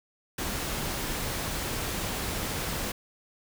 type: noise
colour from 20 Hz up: pink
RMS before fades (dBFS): -32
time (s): 0.38-2.92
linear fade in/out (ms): 5
effects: none